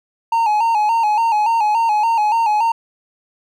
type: tone with vibrato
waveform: triangle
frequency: 880 Hz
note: A5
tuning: in tune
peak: -11 dBFS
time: 0.32-2.72 s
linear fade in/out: 5 ms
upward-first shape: square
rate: 3.5 Hz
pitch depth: 72 cents each way
effects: none